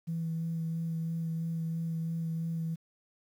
sine tone with vibrato, 164.2 Hz, E3, 6 cents flat, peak -30 dBFS, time 0.07-2.76 s, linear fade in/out 20 ms, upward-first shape sine, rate 3 Hz, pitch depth 14 cents each way, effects tanh soft clip ceiling -26 dBFS + 10-bit

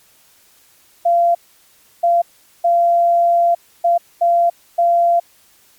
sine tone bursts at uneven times, 688 Hz, F5, 26 cents flat, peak -10 dBFS, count 6, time 1.05-1.35 / 2.03-2.22 / 2.64-3.55 / 3.84-3.98 / 4.21-4.5 / 4.78-5.2 s, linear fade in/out 10 ms, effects white hiss -52 dBFS RMS until 5.78 s + MP3 96 kbps

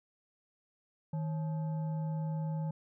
sine tone with frequency modulation, 157.9 Hz, D#3, 26 cents sharp, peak -32 dBFS, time 1.13-2.71 s, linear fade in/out 5 ms, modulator 705 Hz, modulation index 0.32, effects none

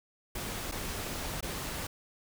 pink noise with dropouts, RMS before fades -37 dBFS, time 0.35-1.87 s, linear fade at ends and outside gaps 5 ms, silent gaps 0.715-0.72 / 1.408-1.426 s, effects none

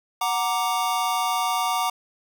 square chord, Gb augmented, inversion none, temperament equal, 740 / 932.3 / 1174.7 Hz, Gb5 / Bb5 / D6, 0 / 0 / 0 cents, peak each -27 dBFS, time 0.21-1.9 s, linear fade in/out 5 ms, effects none

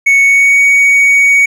triangle tone with pitch glide, 2217 to 2243 Hz, C#7 to C#7, 0 to +20 cents, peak -3 dBFS, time 0.06-1.46 s, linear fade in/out 10 ms, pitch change +20 cents, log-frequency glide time 0.21-0.61 s, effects none

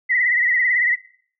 sine tone with vibrato, 1963 Hz, B6, 11 cents flat, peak -15 dBFS, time 0.09-0.96 s, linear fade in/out 20 ms, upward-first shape sine, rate 18 Hz, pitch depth 72 cents each way, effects noise-tail reverb RT60 0.5 s tail -18 dB re dry

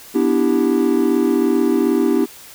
triangle chord, E minor seventh, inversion second, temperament equal, 246.9 / 293.7 / 329.6 / 392 Hz, B3 / D4 / E4 / G4, 0 / 0 / 0 / 0 cents, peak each -17 dBFS, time 0.14-2.26 s, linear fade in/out 20 ms, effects white hiss -40 dBFS RMS until 2.54 s

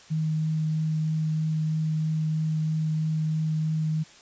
sine tone with vibrato, 156.8 Hz, D#3, 14 cents sharp, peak -23 dBFS, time 0.1-4.04 s, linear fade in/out 20 ms, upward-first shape triangle, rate 3.1 Hz, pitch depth 9 cents each way, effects white hiss -51 dBFS RMS until 4.21 s + resampled to 16000 Hz

